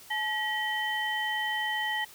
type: tone cluster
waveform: sine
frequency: 859 / 1914 / 3075 Hz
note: A5 / A#6 / G7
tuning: -42 / +45 / -34 cents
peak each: -33 / -30 / -35 dBFS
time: 0.1-2.05 s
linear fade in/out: 10 ms
effects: white hiss -51 dBFS RMS until 2.14 s